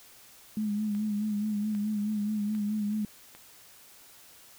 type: tone with vibrato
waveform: sine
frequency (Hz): 210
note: G#3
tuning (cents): +19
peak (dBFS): -27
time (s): 0.57-3.05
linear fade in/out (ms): 2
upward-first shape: sine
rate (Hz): 4.7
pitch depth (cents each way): 45
type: click train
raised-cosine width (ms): 0.3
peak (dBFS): -33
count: 4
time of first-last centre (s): 0.95-3.35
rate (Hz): 1.25
effects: white hiss -54 dBFS RMS until 4.58 s